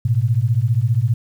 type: beating tone pair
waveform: sine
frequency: 108.8 / 123.8 Hz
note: A2 / B2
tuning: -19 / +5 cents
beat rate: 15 Hz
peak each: -17 dBFS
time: 0.05-1.14 s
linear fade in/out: 5 ms
effects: 8-bit